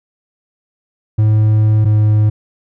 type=tone pair in turn; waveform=triangle; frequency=107.7 / 106.59 Hz; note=A2 / G#2; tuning=-37 / +45 cents; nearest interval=unison; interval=18 cents; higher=first; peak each=-6 dBFS; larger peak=neither; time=1.18-1.85 / 1.85-2.3 s; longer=first; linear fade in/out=10 ms; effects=none